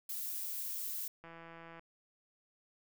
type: noise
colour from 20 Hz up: violet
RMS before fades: -40 dBFS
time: 0.09-1.08 s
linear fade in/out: 5 ms
type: click train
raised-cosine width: 0.5 ms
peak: -37 dBFS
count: 93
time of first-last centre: 1.24-1.794 s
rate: 166 Hz
effects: none